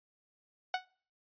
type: tone with exponential decay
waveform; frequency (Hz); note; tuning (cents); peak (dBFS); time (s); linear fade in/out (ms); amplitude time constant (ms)
sawtooth; 740; F#5; 0; -23; 0.74-0.85; 2; 22
effects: noise-tail reverb RT60 0.5 s tail -25 dB re dry + resampled to 11025 Hz